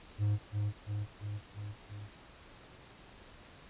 triangle tone with echo, 103.83 Hz, G#2, in tune, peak -25 dBFS, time 0.18-0.39 s, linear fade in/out 50 ms, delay 340 ms, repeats 5, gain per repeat -3 dB, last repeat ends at 2.09 s, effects pink hiss -55 dBFS RMS until 3.69 s + resampled to 8000 Hz

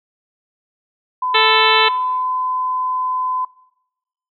sine tone with pitch glide, 1010 to 1016.4 Hz, B5 to B5, +39 to +49 cents, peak -17 dBFS, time 1.22-3.45 s, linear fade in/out 5 ms, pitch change +10 cents, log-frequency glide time 1.94-2.29 s
harmonic tone, 440 Hz, A4, in tune, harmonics 1 / 2 / 3 / 4 / 5 / 6 / 7 / 8 / 9, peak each -20 / -20 / -20 / -20 / -20 / -20 / -20 / -20 / -20 dBFS, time 1.34-1.89 s, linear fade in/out 10 ms
effects noise-tail reverb RT60 0.9 s tail -22 dB re dry

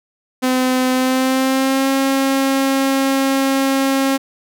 sawtooth tone with pitch glide, 256.1 to 270.4 Hz, C4 to C#4, -37 to -43 cents, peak -10 dBFS, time 0.42-4.18 s, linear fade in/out 20 ms, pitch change +94 cents, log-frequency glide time 0.92-1.91 s, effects none

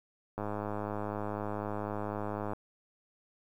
click train, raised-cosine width 1 ms, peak -22 dBFS, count 225, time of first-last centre 0.38-2.534 s, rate 104 Hz, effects 10-bit

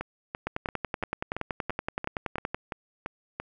two click trains, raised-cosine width 0.5 ms, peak -17 / -14 dBFS, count 11 / 23, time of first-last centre 0.01-3.4 / 0.47-2.545 s, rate 2.95 / 10.6 Hz, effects none

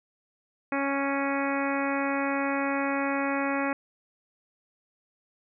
harmonic tone, 277.2 Hz, C#4, in tune, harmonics 1 / 2 / 3 / 4 / 5 / 6 / 7 / 8 / 9, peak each -29 / -32 / -34 / -35 / -36 / -37 / -37 / -38 / -39 dBFS, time 0.72-3.73 s, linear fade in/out 2 ms, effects none

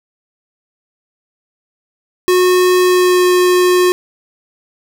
square tone with pitch glide, 364.2 to 361.3 Hz, F#4 to F#4, -27 to -41 cents, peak -9 dBFS, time 2.28-3.92 s, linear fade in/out 0 ms, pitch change -14 cents, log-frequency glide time 2.81-3.27 s, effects none

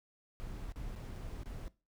brown noise with dropouts, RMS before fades -43 dBFS, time 0.4-1.68 s, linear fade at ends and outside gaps 0 ms, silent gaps 0.721-0.759 / 0.954-0.96 / 1.157-1.161 / 1.433-1.458 s, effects noise-tail reverb RT60 0.3 s tail -20 dB re dry

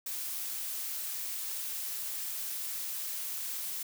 blue noise, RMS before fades -37 dBFS, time 0.06-3.83 s, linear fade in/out 5 ms, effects none

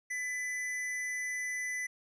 square tone with amplitude modulation, 1999 Hz, B6, 20 cents sharp, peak -33 dBFS, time 0.1-1.87 s, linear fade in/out 10 ms, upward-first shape sine, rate 280 Hz, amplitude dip 30%, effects resampled to 22050 Hz

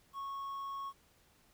triangle tone with quantisation, 1101 Hz, C#6, 12 cents flat, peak -37 dBFS, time 0.13-0.93 s, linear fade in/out 50 ms, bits 11, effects pink hiss -68 dBFS RMS until 1.53 s

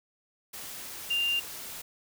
sine tone in noise, 2794 Hz, F7, in tune, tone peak -25 dBFS, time 1.1-1.4 s, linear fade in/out 10 ms, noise white, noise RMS -41 dBFS, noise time 0.53-1.82 s, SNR +13 dB, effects none

